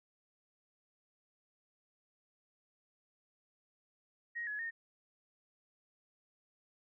sine tone with pitch steps, 1881 / 1693 / 1837 Hz, A#6 / G#6 / A#6, +15 / +33 / -26 cents, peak -37 dBFS, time 4.35-4.71 s, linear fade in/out 20 ms, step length 120 ms, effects none

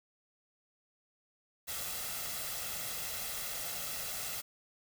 white noise with comb filter, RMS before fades -39 dBFS, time 1.67-4.42 s, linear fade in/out 20 ms, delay 1.5 ms, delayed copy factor +0.55, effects none

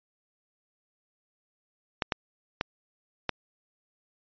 clicks, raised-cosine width 0.3 ms, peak -10 dBFS, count 4, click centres 2.022 / 2.122 / 2.611 / 3.293 s, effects resampled to 11025 Hz

